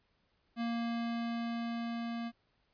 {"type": "tone with level ramp", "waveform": "square", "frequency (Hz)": 233.1, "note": "A#3", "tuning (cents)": 0, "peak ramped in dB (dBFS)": [-33, -37], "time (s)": [0.56, 2.32], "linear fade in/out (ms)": 50, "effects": ["pink hiss -75 dBFS RMS until 2.73 s", "resampled to 11025 Hz"]}